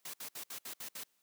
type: noise bursts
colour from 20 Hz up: white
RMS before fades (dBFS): -44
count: 7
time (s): 0.05-1.037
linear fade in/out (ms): 5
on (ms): 87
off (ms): 63
effects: white hiss -75 dBFS RMS until 1.22 s + high-pass 150 Hz 12 dB/octave

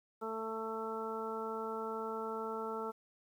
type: harmonic tone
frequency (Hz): 222.2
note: A3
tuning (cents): +17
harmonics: 1 / 2 / 3 / 4 / 5 / 6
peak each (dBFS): -46 / -40 / -49 / -44 / -50 / -43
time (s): 0.21-2.92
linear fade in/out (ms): 20
effects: 11-bit

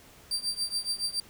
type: tone with tremolo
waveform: 35% pulse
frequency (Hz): 4697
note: D8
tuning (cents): -1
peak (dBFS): -24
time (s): 0.31-1.2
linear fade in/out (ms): 2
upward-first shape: triangle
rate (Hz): 7.1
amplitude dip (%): 95
effects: pink hiss -54 dBFS RMS until 1.29 s

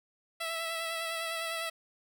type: tone with vibrato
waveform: 10% pulse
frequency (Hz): 659.3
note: E5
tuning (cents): 0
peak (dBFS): -25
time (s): 0.4-1.7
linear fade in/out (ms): 10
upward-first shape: sine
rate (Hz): 9.9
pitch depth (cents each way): 23
effects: none

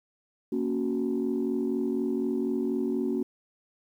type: chord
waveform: sine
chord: F# major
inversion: first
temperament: equal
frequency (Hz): 233.1 / 277.2 / 370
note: A#3 / C#4 / F#4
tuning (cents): 0 / 0 / 0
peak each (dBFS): -29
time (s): 0.52-3.23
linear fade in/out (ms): 5
effects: tanh soft clip ceiling -19 dBFS + 10-bit

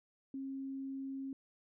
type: tone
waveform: sine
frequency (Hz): 270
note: C#4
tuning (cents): -45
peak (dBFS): -39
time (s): 0.34-1.33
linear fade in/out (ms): 2
effects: none

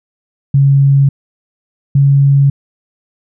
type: tone pair in turn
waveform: sine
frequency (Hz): 138.59 / 139.39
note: C#3 / C#3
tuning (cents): 0 / +10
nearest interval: unison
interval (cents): 10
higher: second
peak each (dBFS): -5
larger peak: neither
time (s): 0.54-1.09 / 1.95-2.5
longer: neither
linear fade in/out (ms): 5
effects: none

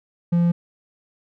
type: tone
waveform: triangle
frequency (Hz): 172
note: F3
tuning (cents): -26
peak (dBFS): -13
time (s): 0.32-0.52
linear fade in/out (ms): 10
effects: none

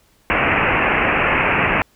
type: low-pass noise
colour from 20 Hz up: white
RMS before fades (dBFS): -17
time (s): 0.3-1.82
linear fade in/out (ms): 0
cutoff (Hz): 2700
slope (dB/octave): 96
effects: pink hiss -57 dBFS RMS until 1.95 s

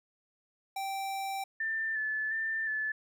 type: tone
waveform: square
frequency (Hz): 780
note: G5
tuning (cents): -9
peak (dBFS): -34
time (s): 0.76-1.44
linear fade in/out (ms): 5
type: tone with vibrato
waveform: sine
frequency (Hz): 1760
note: A6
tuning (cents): 0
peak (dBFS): -30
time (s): 1.6-2.92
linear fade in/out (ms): 5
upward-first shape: square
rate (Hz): 1.4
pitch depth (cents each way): 25
effects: none

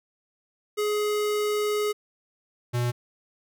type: tone pair in turn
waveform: square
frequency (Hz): 419.4 / 121.35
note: G#4 / B2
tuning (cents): +17 / -30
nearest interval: octave + major sixth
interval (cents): 2147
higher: first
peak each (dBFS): -24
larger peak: neither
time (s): 0.77-1.93 / 2.73-2.92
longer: first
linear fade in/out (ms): 20
effects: none

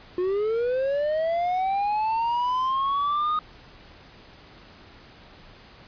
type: linear sweep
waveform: triangle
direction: up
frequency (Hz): 354 to 1244.5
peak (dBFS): -20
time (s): 0.18-3.39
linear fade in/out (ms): 2
effects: pink hiss -49 dBFS RMS until 5.87 s + resampled to 11025 Hz

